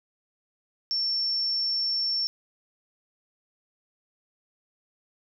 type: tone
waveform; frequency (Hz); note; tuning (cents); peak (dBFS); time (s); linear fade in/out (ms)
sine; 5430; F8; -50; -24; 0.91-2.27; 0
effects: none